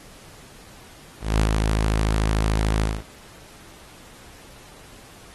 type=tone with ADSR envelope; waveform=sawtooth; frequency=53.5 Hz; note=A1; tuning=48 cents flat; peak=-12 dBFS; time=1.2-3.04 s; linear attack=190 ms; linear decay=100 ms; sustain=-3 dB; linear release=210 ms; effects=pink hiss -47 dBFS RMS until 5.34 s + AAC 32 kbps